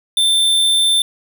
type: tone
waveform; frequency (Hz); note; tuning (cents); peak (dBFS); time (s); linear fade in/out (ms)
square; 3559; A7; +19; -12; 0.17-1.02; 2
effects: none